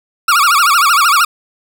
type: tone with vibrato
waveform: 40% pulse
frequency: 1258 Hz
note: D#6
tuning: 19 cents sharp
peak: -7 dBFS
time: 0.28-1.25 s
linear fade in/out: 5 ms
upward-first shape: sine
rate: 13 Hz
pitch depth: 220 cents each way
effects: none